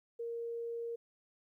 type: tone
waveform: sine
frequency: 466.2 Hz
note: A#4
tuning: in tune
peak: -37 dBFS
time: 0.19-0.96 s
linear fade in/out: 10 ms
effects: 13-bit